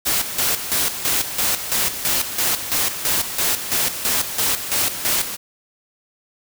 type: noise with tremolo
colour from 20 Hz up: white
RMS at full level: -19 dBFS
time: 0.05-5.37 s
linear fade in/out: 20 ms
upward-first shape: square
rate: 3 Hz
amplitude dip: 65%
effects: none